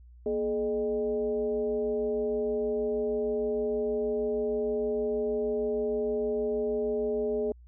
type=tone with frequency modulation; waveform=sine; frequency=423.6 Hz; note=G#4; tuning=34 cents sharp; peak=-26 dBFS; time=0.26-7.52 s; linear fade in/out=2 ms; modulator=185 Hz; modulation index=0.74; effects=added 60 Hz sine -49 dBFS peak until 7.67 s